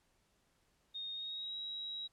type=tone with pitch glide; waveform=sine; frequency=3700 to 3850 Hz; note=A#7 to B7; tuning=-14 to -45 cents; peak=-40 dBFS; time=0.94-2.08 s; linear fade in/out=20 ms; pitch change=+69 cents; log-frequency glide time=1.14-1.55 s; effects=pink hiss -75 dBFS RMS until 2.12 s + low-pass 11000 Hz 12 dB/octave